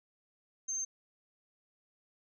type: tone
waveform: sine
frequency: 6310 Hz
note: G8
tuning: 10 cents sharp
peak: -33 dBFS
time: 0.68-0.85 s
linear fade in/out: 10 ms
effects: none